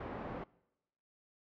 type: low-pass noise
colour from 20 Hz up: white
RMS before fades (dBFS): -43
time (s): 0-0.44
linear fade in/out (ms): 5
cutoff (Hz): 780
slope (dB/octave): 12
effects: noise-tail reverb RT60 0.9 s tail -23 dB re dry + low-pass 3000 Hz 12 dB/octave